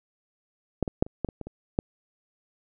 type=clicks; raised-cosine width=2 ms; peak=-10 / -17 / -6 / -27 / -13 / -21 / -22 / -25 / -9 dBFS; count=9; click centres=0.827 / 0.878 / 1.025 / 1.065 / 1.247 / 1.288 / 1.413 / 1.47 / 1.789 s; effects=none